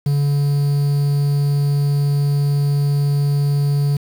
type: tone with quantisation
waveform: triangle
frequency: 143 Hz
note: D3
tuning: 46 cents flat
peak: -12 dBFS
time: 0.06-3.97 s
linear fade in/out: 5 ms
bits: 6
effects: none